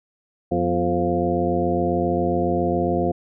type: harmonic tone with a mistuned harmonic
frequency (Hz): 87.31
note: F2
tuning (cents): 0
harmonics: 1 / 2 / 3 / 4 / 5 / 6 / 8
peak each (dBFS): -29 / -26 / -27 / -24 / -29 / -26 / -25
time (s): 0.51-3.12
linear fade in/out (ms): 10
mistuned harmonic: 3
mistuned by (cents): -77
effects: none